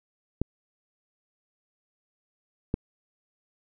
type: clicks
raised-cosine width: 3 ms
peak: -12 dBFS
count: 2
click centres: 0.416 / 2.741 s
effects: none